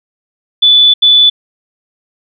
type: tone bursts at uneven times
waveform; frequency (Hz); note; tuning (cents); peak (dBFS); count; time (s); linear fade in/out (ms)
sine; 3476; A7; -22; -3; 2; 0.62-0.94 / 1.02-1.3; 10
effects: none